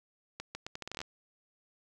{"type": "accelerating click train", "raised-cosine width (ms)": 0.2, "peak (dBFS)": -22, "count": 12, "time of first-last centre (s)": [0.4, 1.015], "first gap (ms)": 150, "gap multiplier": 0.77, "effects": []}